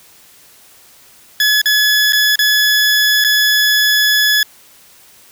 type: tone with dropouts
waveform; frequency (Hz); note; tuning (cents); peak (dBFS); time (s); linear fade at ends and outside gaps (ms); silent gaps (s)
20% pulse; 1703; G#6; +43; -5; 1.4-4.43; 2; 1.616-1.657 / 2.124-2.131 / 2.357-2.39 / 3.241-3.246
effects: white hiss -45 dBFS RMS until 5.31 s